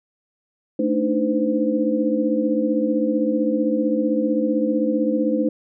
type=tone cluster; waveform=sine; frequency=221.8 / 293.3 / 308.9 / 511 Hz; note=A3 / D4 / D#4 / C5; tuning=+14 / -2 / -12 / -41 cents; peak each=-23 dBFS; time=0.79-5.49 s; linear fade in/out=5 ms; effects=none